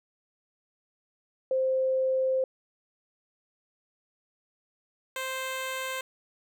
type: tone pair in turn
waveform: sine / 10% pulse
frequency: 523 / 523 Hz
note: C5 / C5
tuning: -1 / -1 cents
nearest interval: unison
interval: 0 cents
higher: neither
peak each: -23 dBFS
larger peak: neither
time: 1.51-2.44 / 5.16-6.01 s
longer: first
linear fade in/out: 2 ms
effects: none